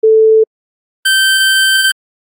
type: tone pair in turn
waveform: sine / 25% pulse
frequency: 440 / 1554.9 Hz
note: A4 / G6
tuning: 0 / -15 cents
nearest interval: octave + minor seventh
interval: 2185 cents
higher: second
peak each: -4 dBFS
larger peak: neither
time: 0.03-0.44 / 1.05-1.92 s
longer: second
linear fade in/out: 10 ms
effects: AAC 48 kbps